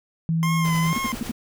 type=tone; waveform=sine; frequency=163.7 Hz; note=E3; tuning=12 cents flat; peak=-19 dBFS; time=0.29-0.93 s; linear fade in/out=0 ms
type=tone with vibrato; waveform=25% pulse; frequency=1046.5 Hz; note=C6; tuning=in tune; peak=-21 dBFS; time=0.43-1.12 s; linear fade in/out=0 ms; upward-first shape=sine; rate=2.2 Hz; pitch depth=55 cents each way
type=noise with tremolo; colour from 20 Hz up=pink; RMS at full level=-34 dBFS; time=0.64-1.32 s; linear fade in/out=10 ms; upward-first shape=triangle; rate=10 Hz; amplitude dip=55%
type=tone bursts; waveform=sine; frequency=232.1 Hz; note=A#3; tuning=7 cents flat; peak=-22 dBFS; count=5; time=0.96-1.313 s; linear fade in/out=2 ms; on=21 ms; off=62 ms
effects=none